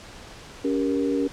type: chord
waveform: sine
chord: G diminished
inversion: second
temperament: just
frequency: 282.2 / 392 / 470.4 Hz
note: Db4 / G4 / Bb4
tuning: +31 / 0 / +16 cents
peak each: -23 / -28 / -27 dBFS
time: 0.64-1.28 s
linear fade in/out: 10 ms
effects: pink hiss -43 dBFS RMS until 1.32 s + low-pass 7000 Hz 12 dB/octave